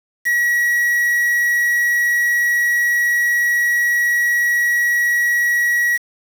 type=tone with quantisation; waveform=triangle; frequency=1917 Hz; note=A#6; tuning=48 cents sharp; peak=-12 dBFS; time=0.25-5.98 s; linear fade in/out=20 ms; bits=5; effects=none